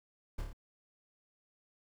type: noise with echo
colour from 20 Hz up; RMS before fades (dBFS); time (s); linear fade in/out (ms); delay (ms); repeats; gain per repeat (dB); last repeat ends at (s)
brown; -35; 0.38-0.42; 10; 28; 4; -3; 0.532
effects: none